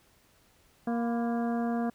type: harmonic tone with a mistuned harmonic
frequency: 234.4 Hz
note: A#3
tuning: 10 cents sharp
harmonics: 1 / 2 / 3 / 4 / 5 / 6 / 7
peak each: -28 / -37 / -35 / -46 / -45 / -48 / -47 dBFS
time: 0.87-1.9 s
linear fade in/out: 5 ms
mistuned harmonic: 4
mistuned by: +110 cents
effects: pink hiss -64 dBFS RMS until 1.94 s